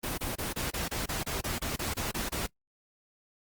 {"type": "noise bursts", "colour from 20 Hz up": "pink", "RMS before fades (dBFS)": -33, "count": 14, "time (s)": [0.03, 2.468], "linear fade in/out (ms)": 10, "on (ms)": 150, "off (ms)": 26, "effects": ["noise-tail reverb RT60 0.1 s tail -23 dB re dry", "Opus 24 kbps"]}